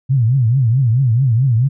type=tone with vibrato; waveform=sine; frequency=123.47 Hz; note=B2; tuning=in tune; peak=-10 dBFS; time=0.09-1.69 s; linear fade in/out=20 ms; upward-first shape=triangle; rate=4.6 Hz; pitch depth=240 cents each way; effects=none